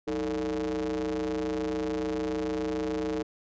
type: ring-modulated tone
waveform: square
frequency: 65.41 Hz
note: C2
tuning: in tune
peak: -26 dBFS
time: 0.07-3.23 s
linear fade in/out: 10 ms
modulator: 379 Hz
effects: resampled to 16000 Hz